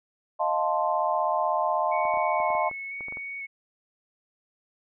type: chord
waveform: sine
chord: F dominant seventh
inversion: third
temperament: equal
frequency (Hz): 622.3 / 698.5 / 880 / 1046.5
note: Eb5 / F5 / A5 / C6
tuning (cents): 0 / 0 / 0 / 0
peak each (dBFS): -28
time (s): 0.39-2.7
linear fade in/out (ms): 20
type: tone with vibrato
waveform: sine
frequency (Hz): 2214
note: C#7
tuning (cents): -3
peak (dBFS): -33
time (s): 1.91-3.47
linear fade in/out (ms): 20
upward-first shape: square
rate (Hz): 1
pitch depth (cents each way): 12
type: clicks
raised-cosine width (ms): 1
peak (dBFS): -29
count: 11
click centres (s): 2.053 / 2.14 / 2.172 / 2.402 / 2.504 / 2.551 / 2.713 / 3.008 / 3.084 / 3.124 / 3.171
effects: none